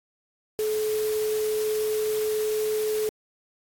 sine tone in noise, 430 Hz, A4, 40 cents flat, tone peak -23 dBFS, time 0.59-3.09 s, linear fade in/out 0 ms, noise white, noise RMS -37 dBFS, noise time 0.59-3.09 s, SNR +11 dB, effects AAC 64 kbps

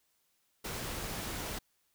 pink noise, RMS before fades -39 dBFS, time 0.64-1.59 s, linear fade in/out 10 ms, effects white hiss -75 dBFS RMS until 1.94 s

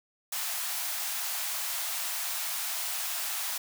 white high-pass noise, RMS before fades -33 dBFS, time 0.32-3.58 s, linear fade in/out 5 ms, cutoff 630 Hz, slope 96 dB/octave, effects none

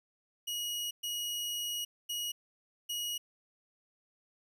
sawtooth tone bursts at uneven times, 2900 Hz, F#7, 35 cents flat, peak -31 dBFS, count 4, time 0.47-0.91 / 1.03-1.85 / 2.09-2.32 / 2.89-3.18 s, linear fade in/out 10 ms, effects none

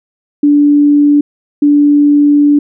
sine tone pair in turn, 291 / 291 Hz, D4 / D4, -16 / -16 cents, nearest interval unison, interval 0 cents, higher neither, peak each -4 dBFS, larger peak neither, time 0.43-1.21 / 1.62-2.59 s, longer second, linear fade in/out 5 ms, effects none

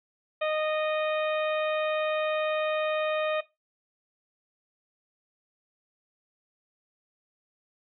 harmonic tone, 618 Hz, D#5, 12 cents flat, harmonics 1 / 2 / 3 / 4 / 5 / 6, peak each -26 / -34 / -38 / -35 / -42 / -42 dBFS, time 0.41-3.41 s, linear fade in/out 10 ms, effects noise-tail reverb RT60 0.2 s tail -17 dB re dry

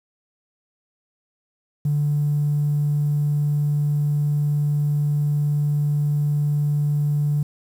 triangle tone, 146.83 Hz, D3, in tune, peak -14 dBFS, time 1.85-7.43 s, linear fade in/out 5 ms, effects tanh soft clip ceiling -15 dBFS + 8-bit

